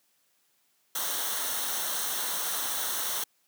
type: noise with comb filter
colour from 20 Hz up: white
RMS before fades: -31 dBFS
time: 0.95-3.24 s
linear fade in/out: 5 ms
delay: 0.41 ms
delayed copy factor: -0.65
effects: white hiss -70 dBFS RMS until 3.47 s + high-pass 150 Hz 12 dB/octave